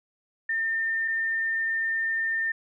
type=tone pair in turn; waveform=sine; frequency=1807 / 1807 Hz; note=A6 / A6; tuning=+46 / +46 cents; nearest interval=unison; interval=0 cents; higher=neither; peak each=-24 dBFS; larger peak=neither; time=0.49-1.08 / 1.08-2.52 s; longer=second; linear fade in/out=5 ms; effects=none